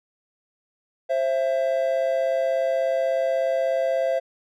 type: tone pair together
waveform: triangle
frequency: 530 / 666.5 Hz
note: C5 / E5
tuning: +22 / +19 cents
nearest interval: major third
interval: 397 cents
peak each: -21 dBFS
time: 1.09-4.2 s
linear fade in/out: 20 ms
effects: none